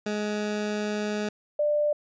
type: tone pair in turn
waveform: 20% pulse / sine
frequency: 209.8 / 593.4 Hz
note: G#3 / D5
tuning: +18 / +18 cents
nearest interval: octave + tritone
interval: 1800 cents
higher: second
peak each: -22 / -21 dBFS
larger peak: second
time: 0.06-1.29 / 1.59-1.93 s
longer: first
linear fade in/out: 5 ms
effects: resampled to 16000 Hz